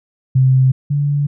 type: tone pair in turn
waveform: sine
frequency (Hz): 130.81 / 144.03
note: C3 / D3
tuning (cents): 0 / -33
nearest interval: major second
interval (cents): 167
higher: second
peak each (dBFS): -8 / -13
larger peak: first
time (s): 0.35-0.72 / 0.9-1.27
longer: neither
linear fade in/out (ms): 10
effects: none